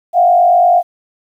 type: tone with frequency modulation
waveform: sine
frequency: 706 Hz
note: F5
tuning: 19 cents sharp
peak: -6 dBFS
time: 0.13-0.83 s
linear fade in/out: 50 ms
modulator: 48.7 Hz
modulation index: 0.78
effects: 8-bit